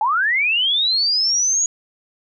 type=linear sweep; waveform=sine; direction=up; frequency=813 to 6790 Hz; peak=-15 dBFS; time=0.01-1.66 s; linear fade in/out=2 ms; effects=none